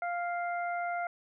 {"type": "harmonic tone", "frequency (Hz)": 698.5, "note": "F5", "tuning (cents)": 0, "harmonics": [1, 2, 3], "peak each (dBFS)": [-32, -38, -42], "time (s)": [0.02, 1.07], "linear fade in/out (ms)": 2, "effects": []}